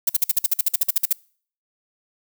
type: noise bursts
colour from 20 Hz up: violet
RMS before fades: -17 dBFS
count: 15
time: 0.07-1.129 s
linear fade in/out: 5 ms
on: 23 ms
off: 51 ms
effects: noise-tail reverb RT60 0.5 s tail -25 dB re dry